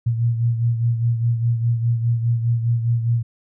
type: beating tone pair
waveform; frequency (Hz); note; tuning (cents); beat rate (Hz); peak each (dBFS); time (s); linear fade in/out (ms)
sine; 116.54 / 121.44; A#2 / B2; 0 / -29; 4.9; -17 / -25; 0.06-3.23; 10
effects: none